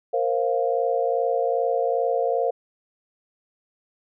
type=chord; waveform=sine; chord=Bb suspended second; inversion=none; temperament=equal with one note detuned; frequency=466.2 / 528.7 / 698.5 Hz; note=Bb4 / C5 / F5; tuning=0 / +18 / 0 cents; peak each=-24 / -24 / -25 dBFS; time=0.13-2.51 s; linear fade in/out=10 ms; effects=none